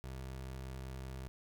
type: tone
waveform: 25% pulse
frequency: 65.3 Hz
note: C2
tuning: 3 cents flat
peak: -39 dBFS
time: 0.04-1.28 s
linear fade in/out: 0 ms
effects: none